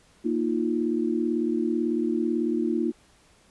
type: chord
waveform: sine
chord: Bb suspended fourth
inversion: none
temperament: equal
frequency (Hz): 233.1 / 311.1 / 349.2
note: Bb3 / Eb4 / F4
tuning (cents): 0 / 0 / 0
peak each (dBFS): -27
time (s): 0.24-2.92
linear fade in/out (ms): 20
effects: pink hiss -59 dBFS RMS until 3.5 s + resampled to 24000 Hz